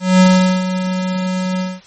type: tone with ADSR envelope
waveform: square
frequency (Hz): 185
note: F#3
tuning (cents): 0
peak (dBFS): -6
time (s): 0-1.81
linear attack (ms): 200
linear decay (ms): 430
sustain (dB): -11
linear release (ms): 200
effects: white hiss -44 dBFS RMS until 1.86 s + MP3 32 kbps